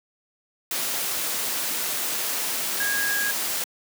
sine tone in noise, 1642 Hz, G#6, 20 cents flat, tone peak -24 dBFS, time 2.8-3.31 s, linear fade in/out 2 ms, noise white, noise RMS -27 dBFS, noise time 0.71-3.64 s, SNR 0 dB, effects high-pass 200 Hz 12 dB/octave

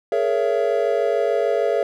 triangle chord, A# half-diminished seventh, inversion third, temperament just, 419.5 / 466.2 / 559.4 / 671.3 Hz, G#4 / A#4 / C#5 / E5, +17 / 0 / +16 / +31 cents, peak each -21 dBFS, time 0.12-1.83 s, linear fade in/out 2 ms, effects none

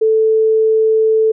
sine tone, 440 Hz, A4, in tune, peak -9 dBFS, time 0.01-1.32 s, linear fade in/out 10 ms, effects none

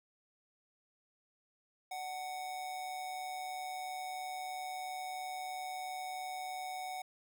square tone with amplitude modulation, 744 Hz, F#5, 9 cents sharp, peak -38 dBFS, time 1.91-7.02 s, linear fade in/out 5 ms, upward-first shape sine, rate 143 Hz, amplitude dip 45%, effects none

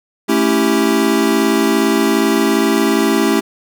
square chord, A dominant seventh, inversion none, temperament equal, 220 / 277.2 / 329.6 / 392 Hz, A3 / C#4 / E4 / G4, 0 / 0 / 0 / 0 cents, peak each -18 dBFS, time 0.28-3.41 s, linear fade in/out 20 ms, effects none

